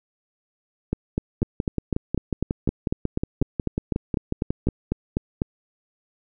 two click trains, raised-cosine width 3 ms, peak -10 / -9 dBFS, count 19 / 19, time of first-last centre 1.42-4.687 / 0.93-5.419 s, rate 5.51 / 4.01 Hz, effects none

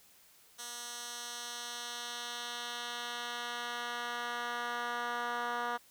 10% pulse tone with band-pass filter sweep, 240 Hz, B3, 49 cents flat, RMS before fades -39 dBFS, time 0.58-5.78 s, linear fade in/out 20 ms, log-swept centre 7100 to 1200 Hz, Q 0.96, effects white hiss -62 dBFS RMS until 5.9 s

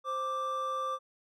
triangle tone pair together, 524 / 1176.3 Hz, C5 / D6, +2 / +2 cents, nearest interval octave + major second, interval 1400 cents, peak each -36 / -30 dBFS, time 0.04-0.99 s, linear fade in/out 50 ms, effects none

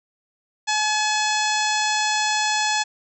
harmonic tone, 853 Hz, G#5, 46 cents sharp, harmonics 1 / 2 / 3 / 4 / 5 / 6 / 7 / 8 / 9, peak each -23 / -26 / -28 / -29 / -30 / -31 / -31 / -32 / -33 dBFS, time 0.67-2.84 s, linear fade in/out 20 ms, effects none

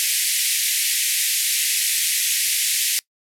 white band-pass noise, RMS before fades -21 dBFS, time 0-2.99 s, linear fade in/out 0 ms, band 1900 to 13000 Hz, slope 48 dB/octave, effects noise-tail reverb RT60 0.1 s tail -22 dB re dry

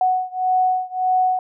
sine beating tone pair, 740 / 741.7 Hz, F#5 / F#5, 0 / +4 cents, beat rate 1.7 Hz, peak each -19 / -20 dBFS, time 0.01-1.39 s, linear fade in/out 2 ms, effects none

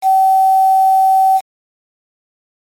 sine tone with quantisation, 765 Hz, G5, 42 cents flat, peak -7 dBFS, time 0.02-1.41 s, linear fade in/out 50 ms, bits 5, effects MP3 64 kbps

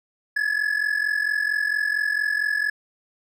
triangle ring-modulated tone, 1702 Hz, G#6, 42 cents sharp, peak -16 dBFS, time 0.36-2.7 s, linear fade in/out 5 ms, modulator 22.2 Hz, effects none

